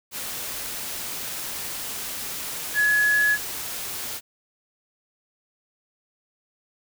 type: tone in noise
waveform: sine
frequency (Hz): 1692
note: G#6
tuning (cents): +32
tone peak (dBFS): -17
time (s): 2.74-3.38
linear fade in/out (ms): 50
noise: white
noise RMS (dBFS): -32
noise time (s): 0.11-4.21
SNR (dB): +12
effects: none